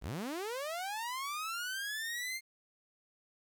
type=linear sweep; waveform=sawtooth; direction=up; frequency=32.14 to 2129 Hz; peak=-33 dBFS; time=0.01-2.41 s; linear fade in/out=50 ms; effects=11-bit